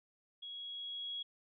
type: tone with level ramp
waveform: sine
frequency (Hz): 3322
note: G#7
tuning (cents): 0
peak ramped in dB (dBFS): -44 to -38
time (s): 0.42-1.23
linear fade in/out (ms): 10
effects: none